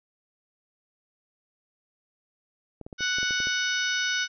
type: clicks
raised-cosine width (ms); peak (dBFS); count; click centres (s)
2; -26; 9; 2.813 / 2.865 / 2.928 / 3.007 / 3.185 / 3.23 / 3.308 / 3.403 / 3.471
type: harmonic tone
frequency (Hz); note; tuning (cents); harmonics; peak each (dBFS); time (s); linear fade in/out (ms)
740; F#5; 0; 2 / 3 / 4 / 5 / 6 / 7 / 8; -27 / -34 / -33 / -33 / -39 / -36 / -35; 2.98-4.28; 50
effects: none